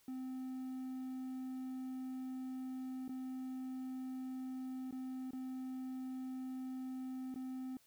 triangle tone with dropouts, 258.8 Hz, C4, 19 cents flat, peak -39 dBFS, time 0.08-7.77 s, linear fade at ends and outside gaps 2 ms, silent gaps 3.08-3.092 / 4.91-4.925 / 5.308-5.332 / 7.343-7.358 s, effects white hiss -70 dBFS RMS until 7.86 s

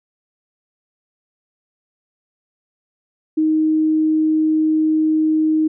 sine tone, 312.7 Hz, D#4, 9 cents sharp, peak -13 dBFS, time 3.37-5.68 s, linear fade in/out 10 ms, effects none

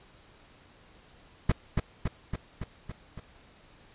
brown noise with echo, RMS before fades -22 dBFS, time 1.49-1.52 s, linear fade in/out 5 ms, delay 280 ms, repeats 6, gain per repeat -3 dB, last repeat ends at 3.2 s, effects pink hiss -57 dBFS RMS until 3.94 s + resampled to 8000 Hz

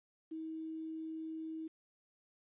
sine tone with quantisation, 319.6 Hz, D#4, 47 cents sharp, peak -40 dBFS, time 0.31-1.68 s, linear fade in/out 10 ms, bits 11, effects resampled to 8000 Hz

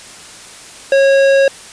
sine tone with tanh clipping, 547 Hz, C#5, 23 cents flat, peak -9 dBFS, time 0.92-1.48 s, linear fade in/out 2 ms, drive 15 dB, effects white hiss -35 dBFS RMS until 1.72 s + resampled to 22050 Hz

